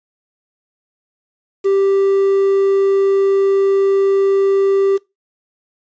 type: tone with quantisation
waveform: triangle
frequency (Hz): 392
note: G4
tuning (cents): 0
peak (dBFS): -9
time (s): 1.64-4.98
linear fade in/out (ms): 20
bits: 6
effects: noise-tail reverb RT60 0.2 s tail -21 dB re dry + resampled to 16000 Hz